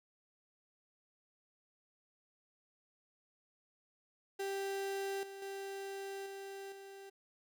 35% pulse tone with level steps, 392.3 Hz, G4, 1 cent sharp, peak -35 / -45 / -40 / -43 / -48 dBFS, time 4.39-7.1 s, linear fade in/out 10 ms, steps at 5.23 / 5.42 / 6.26 / 6.72 s, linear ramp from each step 2 ms, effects none

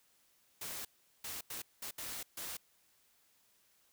white noise bursts at uneven times, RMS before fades -43 dBFS, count 6, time 0.61-0.85 / 1.24-1.41 / 1.5-1.62 / 1.82-1.91 / 1.98-2.23 / 2.37-2.57 s, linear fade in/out 5 ms, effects white hiss -71 dBFS RMS until 3.92 s

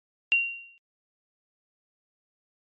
sine tone with exponential decay, 2759 Hz, F7, 22 cents flat, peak -16 dBFS, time 0.32-0.78 s, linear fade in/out 0 ms, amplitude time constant 98 ms, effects MP3 32 kbps

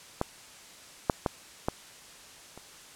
clicks, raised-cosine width 1 ms, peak -12 / -7 / -11 / -12 / -30 dBFS, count 5, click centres 0.214 / 1.098 / 1.262 / 1.685 / 2.576 s, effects white hiss -50 dBFS RMS until 2.95 s + low-pass 9000 Hz 12 dB/octave

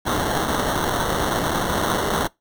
white noise with sample-and-hold, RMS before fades -22 dBFS, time 0.05-2.28 s, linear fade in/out 20 ms, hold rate 2450 Hz, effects noise-tail reverb RT60 0.2 s tail -24 dB re dry

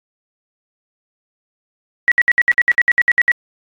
sine tone bursts, 1928 Hz, B6, 42 cents flat, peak -8 dBFS, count 13, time 2.08-3.316 s, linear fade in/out 0 ms, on 36 ms, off 64 ms, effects AAC 64 kbps

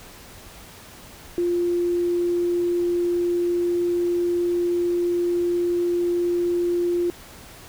sine tone, 349.2 Hz, F4, in tune, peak -19 dBFS, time 1.38-7.1 s, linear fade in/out 0 ms, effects pink hiss -44 dBFS RMS until 7.68 s

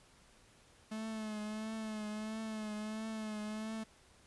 45% pulse tone with vibrato, 216.3 Hz, A3, 29 cents flat, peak -39 dBFS, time 0.91-3.84 s, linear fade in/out 10 ms, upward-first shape triangle, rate 1.5 Hz, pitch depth 47 cents each way, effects pink hiss -64 dBFS RMS until 4.26 s + resampled to 24000 Hz

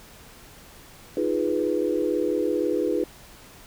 sine chord, F half-diminished seventh, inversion third, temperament equal, 311.1 / 349.2 / 415.3 / 493.9 Hz, Eb4 / F4 / Ab4 / Cb5, 0 / 0 / 0 / 0 cents, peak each -27 dBFS, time 1.17-3.04 s, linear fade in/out 2 ms, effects pink hiss -48 dBFS RMS until 3.66 s

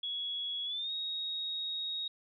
sine tone with pitch glide, 3354 to 3765 Hz, G#7 to A#7, +16 to +16 cents, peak -34 dBFS, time 0.03-2.08 s, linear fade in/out 5 ms, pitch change +200 cents, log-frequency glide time 0.65-0.92 s, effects none

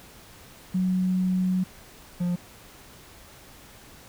sine / triangle tone pair in turn, 184.6 / 176.44 Hz, F#3 / F3, -4 / +18 cents, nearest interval minor second, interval 78 cents, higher first, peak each -21 dBFS, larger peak neither, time 0.74-1.64 / 2.2-2.36 s, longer first, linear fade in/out 10 ms, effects pink hiss -49 dBFS RMS until 4.08 s

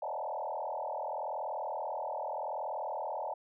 sine tone with frequency modulation, 740 Hz, F#5, in tune, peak -34 dBFS, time 0.02-3.34 s, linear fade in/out 5 ms, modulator 40.8 Hz, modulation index 4.5, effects none

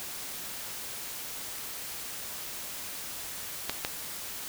clicks, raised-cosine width 0.2 ms, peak -11 dBFS, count 2, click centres 3.696 / 3.849 s, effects white hiss -39 dBFS RMS until 4.48 s

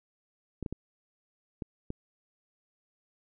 clicks, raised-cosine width 3 ms, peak -22 dBFS, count 5, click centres 0.627 / 0.662 / 0.726 / 1.622 / 1.904 s, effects none

